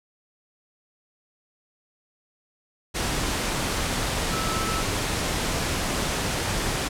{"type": "tone in noise", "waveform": "sine", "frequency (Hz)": 1309, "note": "E6", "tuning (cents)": -13, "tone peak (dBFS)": -30, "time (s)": [4.31, 4.83], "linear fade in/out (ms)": 20, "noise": "pink", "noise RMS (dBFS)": -26, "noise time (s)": [2.94, 6.89], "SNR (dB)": -7, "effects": ["low-pass 10000 Hz 12 dB/octave"]}